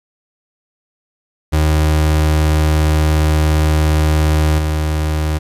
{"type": "tone with level steps", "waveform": "35% pulse", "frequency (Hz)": 77.2, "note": "D#2", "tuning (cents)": -13, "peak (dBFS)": [-9, -13], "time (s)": [1.52, 5.39], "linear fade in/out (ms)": 20, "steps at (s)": 4.58, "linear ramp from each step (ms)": 10, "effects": ["resampled to 32000 Hz", "8-bit"]}